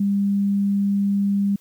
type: tone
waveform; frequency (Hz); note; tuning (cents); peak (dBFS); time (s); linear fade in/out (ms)
sine; 200; G3; +35; -17; 0-1.56; 5
effects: white hiss -57 dBFS RMS until 1.6 s